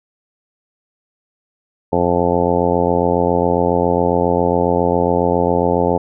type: harmonic tone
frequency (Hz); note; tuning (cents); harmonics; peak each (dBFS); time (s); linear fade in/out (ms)
87.31; F2; 0; 1 / 2 / 3 / 4 / 5 / 6 / 7 / 8 / 9 / 10; -25 / -22 / -22 / -23 / -19 / -19 / -25 / -24 / -25 / -22; 1.92-5.98; 10
effects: none